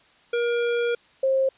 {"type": "tone pair in turn", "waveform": ["square", "sine"], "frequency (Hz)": [474.5, 532.6], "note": ["A#4", "C5"], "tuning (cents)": [31, 31], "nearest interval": "major second", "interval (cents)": 200, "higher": "second", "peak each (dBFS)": [-22, -18], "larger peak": "second", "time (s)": [[0.33, 0.95], [1.23, 1.49]], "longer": "first", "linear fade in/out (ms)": 5, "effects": ["white hiss -57 dBFS RMS until 1.57 s", "resampled to 8000 Hz"]}